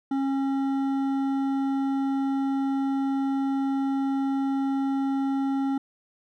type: tone with hard clipping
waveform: sine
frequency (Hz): 272.2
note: C#4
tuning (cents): -31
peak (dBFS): -25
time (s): 0.11-5.78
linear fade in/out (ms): 5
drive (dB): 9
effects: none